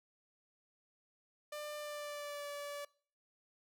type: tone with pitch glide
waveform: sawtooth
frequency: 596 to 576.7 Hz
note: D5 to D5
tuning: +25 to -32 cents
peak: -38 dBFS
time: 1.52-2.85 s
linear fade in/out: 5 ms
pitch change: -57 cents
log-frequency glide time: 1.77-2.49 s
effects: noise-tail reverb RT60 0.5 s tail -24 dB re dry